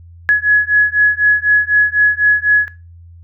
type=beating tone pair; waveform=sine; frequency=1685 / 1689 Hz; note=G#6 / G#6; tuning=+25 / +29 cents; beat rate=4 Hz; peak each=-12 dBFS; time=0.29-2.68 s; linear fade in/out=0 ms; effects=noise-tail reverb RT60 0.3 s tail -18 dB re dry + added 85 Hz sine -36 dBFS peak until 3.23 s